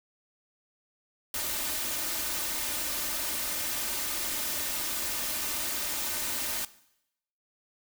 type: noise with comb filter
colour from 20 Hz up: white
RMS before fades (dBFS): -32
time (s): 1.34-6.65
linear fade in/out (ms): 2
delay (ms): 3.3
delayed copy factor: +0.6
effects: noise-tail reverb RT60 0.8 s tail -18 dB re dry